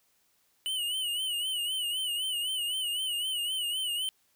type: tone with vibrato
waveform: square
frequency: 2960 Hz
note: F#7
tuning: in tune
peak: -30 dBFS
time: 0.66-4.09 s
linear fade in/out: 0 ms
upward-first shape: sine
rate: 3.9 Hz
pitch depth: 86 cents each way
effects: white hiss -70 dBFS RMS until 4.35 s